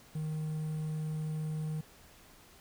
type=tone with quantisation; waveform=triangle; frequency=155.4 Hz; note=D#3; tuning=2 cents flat; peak=-31 dBFS; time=0.15-1.81 s; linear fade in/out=5 ms; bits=10; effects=pink hiss -58 dBFS RMS until 2.6 s